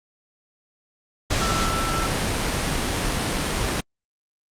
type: tone in noise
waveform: sine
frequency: 1333 Hz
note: E6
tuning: 19 cents sharp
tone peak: -26 dBFS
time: 1.41-2.07 s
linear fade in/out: 10 ms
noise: pink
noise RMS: -23 dBFS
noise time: 1.3-3.81 s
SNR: -6 dB
effects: low-pass 9000 Hz 12 dB/octave + Opus 48 kbps